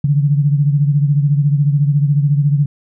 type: beating tone pair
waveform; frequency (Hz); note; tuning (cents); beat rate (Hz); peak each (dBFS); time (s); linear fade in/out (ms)
sine; 142.7 / 156.7; D3 / D#3; -49 / +13; 14; -11 / -18; 0.04-2.66; 5
effects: none